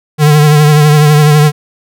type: tone with vibrato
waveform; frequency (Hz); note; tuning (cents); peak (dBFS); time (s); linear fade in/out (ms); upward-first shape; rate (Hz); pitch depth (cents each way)
square; 149.9; D3; +36; -4; 0.18-1.52; 50; triangle; 12; 48
effects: none